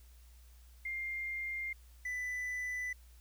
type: tone pair in turn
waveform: sine / triangle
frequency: 2110 / 1991.6 Hz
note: C7 / B6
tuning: +14 / +14 cents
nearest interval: minor second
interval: 100 cents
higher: first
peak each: -36 / -34 dBFS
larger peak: second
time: 0.85-1.73 / 2.05-2.93 s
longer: neither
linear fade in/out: 5 ms
effects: added 60 Hz sine -55 dBFS peak until 3.2 s + white hiss -67 dBFS RMS until 3.2 s